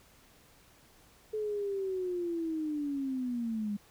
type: linear sweep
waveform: sine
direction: down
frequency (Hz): 433.6 to 201.5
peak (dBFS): -31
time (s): 1.33-3.77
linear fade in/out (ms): 10
effects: pink hiss -61 dBFS RMS until 3.9 s